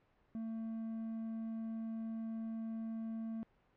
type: tone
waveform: triangle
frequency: 224.3 Hz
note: A3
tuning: 34 cents sharp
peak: -37 dBFS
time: 0.35-3.43 s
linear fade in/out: 0 ms
effects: pink hiss -72 dBFS RMS until 3.76 s + low-pass 2000 Hz 12 dB/octave